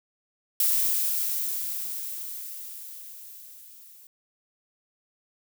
violet noise with level ramp, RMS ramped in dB -22 to -51 dBFS, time 0.6-4.07 s, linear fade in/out 2 ms, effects none

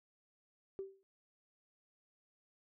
sine tone with exponential decay, 388 Hz, G4, 18 cents flat, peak -36 dBFS, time 0.79-1.03 s, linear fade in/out 0 ms, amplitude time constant 52 ms, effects tanh soft clip ceiling -32 dBFS

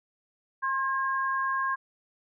sine tone pair together, 1065 / 1625.7 Hz, C6 / G#6, +30 / -37 cents, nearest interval perfect fifth, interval 733 cents, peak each -27 / -30 dBFS, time 0.62-1.76 s, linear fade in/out 20 ms, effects none

